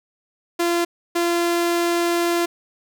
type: tone bursts at uneven times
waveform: sawtooth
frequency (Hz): 343.4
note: F4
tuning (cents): -29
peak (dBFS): -14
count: 2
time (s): 0.59-0.85 / 1.15-2.46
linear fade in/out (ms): 10
effects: none